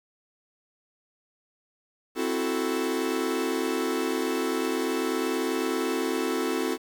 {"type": "chord", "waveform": "45% pulse", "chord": "F# half-diminished seventh", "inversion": "second", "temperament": "equal", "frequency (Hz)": [261.6, 329.6, 370, 440], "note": ["C4", "E4", "F#4", "A4"], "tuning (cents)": [0, 0, 0, 0], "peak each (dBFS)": -31, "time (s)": [2.15, 6.78], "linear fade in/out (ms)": 50, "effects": ["9-bit"]}